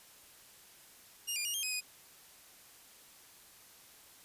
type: tone with pitch steps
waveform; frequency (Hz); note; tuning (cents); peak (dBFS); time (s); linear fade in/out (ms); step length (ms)
15% pulse; 2829 / 2409 / 2859 / 3201 / 2519 / 2487; F7 / D7 / F7 / G7 / D#7 / D#7; +22 / +43 / +40 / +36 / +21 / -1; -27; 1.27-1.81; 20; 90
effects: white hiss -58 dBFS RMS until 4.24 s + resampled to 32000 Hz